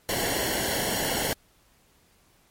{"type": "noise with comb filter", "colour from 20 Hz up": "pink", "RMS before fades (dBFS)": -27, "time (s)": [0.09, 1.33], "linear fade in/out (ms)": 0, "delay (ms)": 0.81, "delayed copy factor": -0.75, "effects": ["pink hiss -62 dBFS RMS until 2.5 s", "MP3 64 kbps"]}